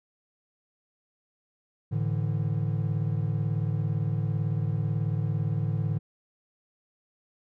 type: chord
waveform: triangle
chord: A suspended fourth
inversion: none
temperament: equal with one note detuned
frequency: 108.17 / 146.83 / 164.81 Hz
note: A2 / D3 / E3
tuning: -29 / 0 / 0 cents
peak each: -26 / -27 / -31 dBFS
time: 1.91-5.99 s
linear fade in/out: 20 ms
effects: none